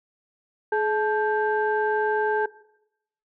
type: tone cluster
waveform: sine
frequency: 424.2 / 870 / 1578 Hz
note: G#4 / A5 / G6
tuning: +37 / -20 / +11 cents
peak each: -22 / -25 / -27 dBFS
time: 0.72-2.46 s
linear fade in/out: 5 ms
effects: noise-tail reverb RT60 0.8 s tail -19 dB re dry + tanh soft clip ceiling -11 dBFS